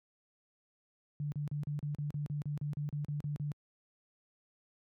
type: tone bursts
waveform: sine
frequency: 146.83 Hz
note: D3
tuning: in tune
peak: -33 dBFS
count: 15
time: 1.2-3.518 s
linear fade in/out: 0 ms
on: 120 ms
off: 37 ms
effects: high-pass 80 Hz 12 dB/octave